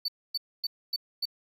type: tone bursts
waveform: triangle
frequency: 4500 Hz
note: C#8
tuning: 25 cents sharp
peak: -26 dBFS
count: 5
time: 0.05-1.255 s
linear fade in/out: 5 ms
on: 33 ms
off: 260 ms
effects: 11-bit